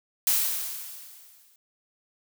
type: noise with exponential decay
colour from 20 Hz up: blue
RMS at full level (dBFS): -21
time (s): 0.27-1.56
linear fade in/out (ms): 1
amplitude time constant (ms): 280
effects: none